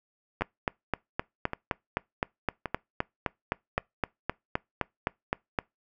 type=two click trains; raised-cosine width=0.5 ms; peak=-16 / -11 dBFS; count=4 / 21; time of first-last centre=0.41-3.781 / 0.42-5.588 s; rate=0.89 / 3.87 Hz; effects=noise-tail reverb RT60 0.2 s tail -25 dB re dry